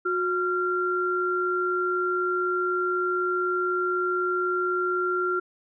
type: tone pair together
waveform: sine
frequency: 363.2 / 1378 Hz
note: F#4 / F6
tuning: -32 / -24 cents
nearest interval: octave + major seventh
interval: 2308 cents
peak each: -26 / -25 dBFS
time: 0.05-5.4 s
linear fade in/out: 10 ms
effects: none